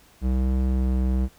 square tone with band-pass filter, 64.2 Hz, C2, 32 cents flat, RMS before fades -22 dBFS, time 0.21-1.29 s, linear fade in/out 50 ms, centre 130 Hz, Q 0.82, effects pink hiss -55 dBFS RMS until 1.38 s

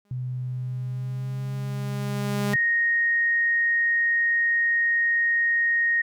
sawtooth tone with exponential growth, 203.9 Hz, G#3, 32 cents flat, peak -19 dBFS, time 0.05-2.54 s, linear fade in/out 2 ms, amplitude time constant 540 ms
sine tone with pitch glide, 126.4 to 132.45 Hz, B2 to C3, +41 to +22 cents, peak -27 dBFS, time 0.11-2.56 s, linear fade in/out 2 ms, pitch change +81 cents, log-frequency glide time 0.89-1.54 s
sine tone, 1864.7 Hz, A#6, in tune, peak -19 dBFS, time 2.53-6.02 s, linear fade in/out 10 ms
effects none

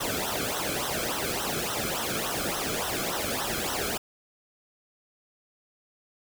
pink noise with flanger, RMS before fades -30 dBFS, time 0-3.98 s, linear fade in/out 10 ms, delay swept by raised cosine 0.42 to 1.1 ms, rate 3.5 Hz, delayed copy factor -0.85, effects none

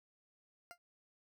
20% pulse tone with exponential decay, 698.5 Hz, F5, in tune, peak -40 dBFS, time 0.71-0.78 s, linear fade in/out 0 ms, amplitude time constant 15 ms, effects none

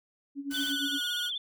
sine tone with tremolo, 280.2 Hz, C#4, 19 cents sharp, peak -30 dBFS, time 0.35-1 s, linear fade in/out 50 ms, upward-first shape sine, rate 8.6 Hz, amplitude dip 80%
sawtooth tone with pitch glide, 1500 to 1448.9 Hz, F#6 to F#6, +23 to -37 cents, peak -30 dBFS, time 0.5-1.31 s, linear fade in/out 50 ms, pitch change -60 cents, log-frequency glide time 0.6-1.04 s
white noise, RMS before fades -44 dBFS, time 0.51-0.72 s, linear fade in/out 0 ms
sine tone with vibrato, 3322 Hz, G#7, in tune, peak -31 dBFS, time 0.54-1.38 s, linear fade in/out 5 ms, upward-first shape sine, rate 16 Hz, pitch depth 110 cents each way
effects none

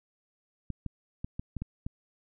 clicks, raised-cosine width 5 ms, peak -22 dBFS, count 7, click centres 0.703 / 0.863 / 1.245 / 1.395 / 1.567 / 1.62 / 1.865 s, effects none

